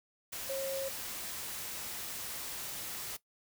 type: tone in noise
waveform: sine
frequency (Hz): 541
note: C#5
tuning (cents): -42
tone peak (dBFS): -33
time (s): 0.49-0.89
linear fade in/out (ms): 10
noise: white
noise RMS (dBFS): -41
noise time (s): 0.32-3.17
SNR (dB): +5
effects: noise-tail reverb RT60 0.1 s tail -17 dB re dry